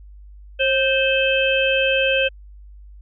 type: harmonic tone with a mistuned harmonic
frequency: 520 Hz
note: C5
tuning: 11 cents flat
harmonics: 1 / 3 / 5 / 6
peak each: -19 / -24 / -20 / -24 dBFS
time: 0.59-2.29 s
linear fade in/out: 20 ms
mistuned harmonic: 1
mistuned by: +53 cents
effects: added 50 Hz sine -39 dBFS peak until 3.01 s